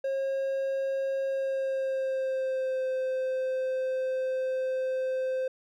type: tone with pitch glide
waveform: triangle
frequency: 540 to 519.5 Hz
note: C#5 to C5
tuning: -45 to -12 cents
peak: -25 dBFS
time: 0.04-5.48 s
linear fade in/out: 5 ms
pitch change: -67 cents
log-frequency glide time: 1.28-2.87 s
effects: none